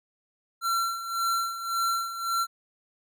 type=tone with tremolo; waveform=square; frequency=1359 Hz; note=F6; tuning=48 cents flat; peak=-24 dBFS; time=0.61-2.47 s; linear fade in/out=50 ms; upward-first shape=sine; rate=1.8 Hz; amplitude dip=70%; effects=none